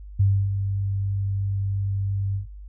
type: tone with ADSR envelope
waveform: sine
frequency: 98.5 Hz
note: G2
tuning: 9 cents sharp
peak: -14 dBFS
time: 0.19-2.47 s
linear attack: 12 ms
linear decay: 290 ms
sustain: -8 dB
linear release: 120 ms
effects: added 50 Hz sine -37 dBFS peak until 2.68 s